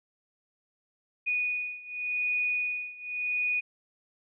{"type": "beating tone pair", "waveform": "sine", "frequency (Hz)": [2470, 2470.88], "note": ["D#7", "D#7"], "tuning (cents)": [-13, -13], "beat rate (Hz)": 0.88, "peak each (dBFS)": [-30, -32], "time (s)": [1.26, 3.61], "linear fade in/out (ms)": 20, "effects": []}